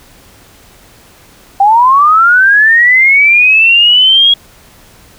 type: linear sweep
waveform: sine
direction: up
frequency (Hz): 773 to 3322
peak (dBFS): -3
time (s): 1.6-4.34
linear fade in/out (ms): 5
effects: pink hiss -41 dBFS RMS until 5.18 s